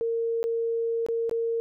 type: tone with dropouts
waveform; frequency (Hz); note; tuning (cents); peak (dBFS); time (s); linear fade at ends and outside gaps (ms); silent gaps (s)
sine; 460; A#4; -23; -24; 0.01-1.6; 0; 0.43-0.44 / 1.064-1.086 / 1.295-1.312
effects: none